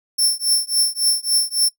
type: tone with tremolo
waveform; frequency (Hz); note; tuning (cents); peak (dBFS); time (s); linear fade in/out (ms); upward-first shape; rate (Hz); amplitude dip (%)
20% pulse; 5380; E8; +34; -7; 0.18-1.69; 10; triangle; 3.6; 100
effects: noise-tail reverb RT60 0.1 s tail -20 dB re dry